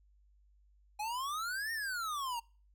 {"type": "exponential two-way sweep", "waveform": "square", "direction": "up then down", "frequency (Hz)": [822, 1859, 911], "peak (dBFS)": -36, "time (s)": [0.99, 2.4], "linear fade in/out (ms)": 10, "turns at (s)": 1.72, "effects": ["noise-tail reverb RT60 0.4 s tail -26 dB re dry", "added 50 Hz sine -63 dBFS peak until 2.74 s"]}